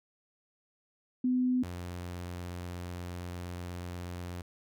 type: tone pair in turn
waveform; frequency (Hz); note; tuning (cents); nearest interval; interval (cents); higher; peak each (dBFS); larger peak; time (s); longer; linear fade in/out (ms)
sine / sawtooth; 252.1 / 88.39; B3 / F2; +36 / +21; octave + tritone; 1815; first; -25 / -34; first; 1.24-1.63 / 1.63-4.42; second; 5
effects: none